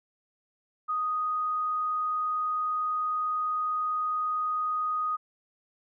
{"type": "tone", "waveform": "sine", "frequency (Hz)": 1244.5, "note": "D#6", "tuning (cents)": 0, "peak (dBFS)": -26, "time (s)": [0.88, 5.17], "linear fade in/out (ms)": 20, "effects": []}